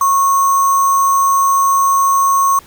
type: tone with sample-and-hold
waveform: sine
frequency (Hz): 1097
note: C#6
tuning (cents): -18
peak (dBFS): -9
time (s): 0.01-2.59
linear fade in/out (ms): 2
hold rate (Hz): 7350
effects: pink hiss -43 dBFS RMS until 2.66 s